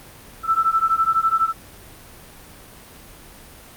sine beating tone pair, 1318.5 / 1330.5 Hz, E6 / E6, 0 / +16 cents, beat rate 12 Hz, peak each -19 dBFS, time 0.43-1.53 s, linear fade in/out 50 ms, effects pink hiss -43 dBFS RMS until 3.76 s + Opus 32 kbps

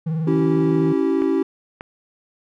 triangle tone with vibrato, 160 Hz, D#3, 49 cents sharp, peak -18 dBFS, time 0.06-0.93 s, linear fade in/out 10 ms, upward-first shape triangle, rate 20 Hz, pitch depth 91 cents each way
triangle chord, C# diminished, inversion none, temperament equal with one note detuned, 277.2 / 329.6 / 386.2 Hz, C#4 / E4 / G4, 0 / 0 / -26 cents, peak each -19 dBFS, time 0.27-1.43 s, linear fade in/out 5 ms
clicks, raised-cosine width 0.5 ms, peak -18 dBFS, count 2, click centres 1.22 / 1.809 s
effects none

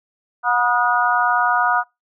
harmonic tone with a mistuned harmonic, 241.8 Hz, B3, 36 cents flat, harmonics 3 / 4 / 5 / 6, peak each -20 / -20 / -20 / -20 dBFS, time 0.43-1.84 s, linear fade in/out 50 ms, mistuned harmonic 5, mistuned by +41 cents, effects noise-tail reverb RT60 0.2 s tail -24 dB re dry

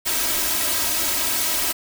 white noise with comb filter, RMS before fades -22 dBFS, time 0.05-1.73 s, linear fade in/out 20 ms, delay 3.1 ms, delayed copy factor +0.9, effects none

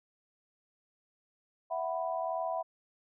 sine chord, E suspended second, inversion none, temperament just, 659.3 / 741.7 / 988.9 Hz, E5 / F#5 / B5, 0 / +4 / +2 cents, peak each -34 / -36 / -38 dBFS, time 1.7-2.63 s, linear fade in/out 20 ms, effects none

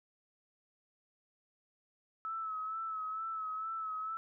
sine tone with vibrato, 1300 Hz, E6, 24 cents flat, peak -36 dBFS, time 2.25-4.17 s, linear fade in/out 0 ms, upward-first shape sine, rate 2.2 Hz, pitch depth 39 cents each way, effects none

